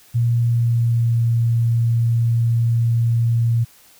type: tone with pitch glide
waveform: sine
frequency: 118.1 to 116.47 Hz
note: A#2 to A#2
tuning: +23 to -1 cents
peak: -14 dBFS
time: 0.14-3.65 s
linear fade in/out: 20 ms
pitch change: -24 cents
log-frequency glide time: 0.43-1.18 s
effects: white hiss -50 dBFS RMS until 3.99 s